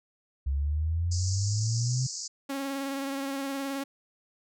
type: exponential sweep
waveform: sine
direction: up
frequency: 67 to 131.5 Hz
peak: -25 dBFS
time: 0.46-2.07 s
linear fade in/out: 10 ms
type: band-pass noise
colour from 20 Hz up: white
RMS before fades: -37 dBFS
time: 1.11-2.28 s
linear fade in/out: 10 ms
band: 4600 to 7500 Hz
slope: 96 dB/octave
type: tone with vibrato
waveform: sawtooth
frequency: 274.4 Hz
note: C#4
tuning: 17 cents flat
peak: -27 dBFS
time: 2.49-3.84 s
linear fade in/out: 10 ms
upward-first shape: sine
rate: 19 Hz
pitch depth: 26 cents each way
effects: none